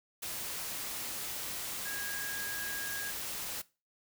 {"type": "tone in noise", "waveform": "sine", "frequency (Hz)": 1640, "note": "G#6", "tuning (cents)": -22, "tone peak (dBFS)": -39, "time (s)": [1.85, 3.11], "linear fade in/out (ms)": 10, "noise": "white", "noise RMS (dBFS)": -39, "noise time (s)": [0.22, 3.62], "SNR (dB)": -3, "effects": ["noise-tail reverb RT60 0.3 s tail -20 dB re dry"]}